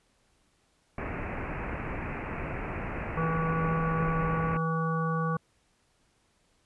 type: low-pass noise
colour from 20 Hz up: pink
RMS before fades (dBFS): -35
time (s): 0.98-4.57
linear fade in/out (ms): 2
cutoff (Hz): 2600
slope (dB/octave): 96
type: harmonic tone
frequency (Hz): 162.5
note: E3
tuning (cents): -24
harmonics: 1 / 3 / 5 / 7 / 9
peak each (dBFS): -28 / -35 / -41 / -32 / -39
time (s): 3.17-5.37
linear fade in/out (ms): 5
effects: pink hiss -69 dBFS RMS until 6.65 s + resampled to 24000 Hz